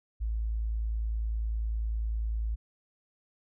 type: tone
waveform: sine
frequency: 55 Hz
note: A1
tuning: in tune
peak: -28 dBFS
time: 0.2-2.56 s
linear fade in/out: 20 ms
effects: none